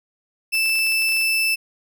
35% pulse tone, 2643 Hz, E7, 4 cents sharp, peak -16 dBFS, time 0.52-1.56 s, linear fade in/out 20 ms
clicks, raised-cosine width 0.2 ms, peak -22 dBFS, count 12, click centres 0.552 / 0.659 / 0.694 / 0.756 / 0.79 / 0.866 / 0.921 / 1.021 / 1.09 / 1.122 / 1.166 / 1.213 s
effects none

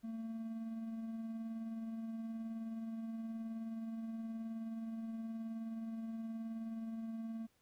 triangle tone with tremolo, 225.3 Hz, A3, 41 cents sharp, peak -37 dBFS, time 0.03-7.47 s, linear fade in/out 20 ms, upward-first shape triangle, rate 19 Hz, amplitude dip 35%, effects pink hiss -75 dBFS RMS until 7.61 s

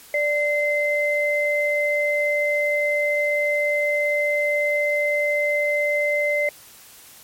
sine tone pair together, 588 / 2068 Hz, D5 / C7, +2 / -21 cents, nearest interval octave + minor seventh, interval 2177 cents, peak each -21 dBFS, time 0.14-6.49 s, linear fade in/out 2 ms, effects white hiss -46 dBFS RMS until 7.23 s + MP3 64 kbps

